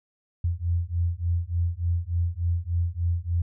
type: beating tone pair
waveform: sine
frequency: 84.4 / 87.8 Hz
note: E2 / F2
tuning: +41 / +10 cents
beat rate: 3.4 Hz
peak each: -26 dBFS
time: 0.44-3.42 s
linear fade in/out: 5 ms
effects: none